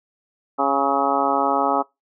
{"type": "harmonic tone with a mistuned harmonic", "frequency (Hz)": 138.59, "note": "C#3", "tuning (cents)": 0, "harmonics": [2, 3, 4, 5, 6, 7, 8, 9], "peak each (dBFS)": [-26, -28, -26, -25, -22, -28, -26, -24], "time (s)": [0.58, 1.83], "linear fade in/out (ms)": 20, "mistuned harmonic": 9, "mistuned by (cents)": 37, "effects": ["noise-tail reverb RT60 0.2 s tail -23 dB re dry"]}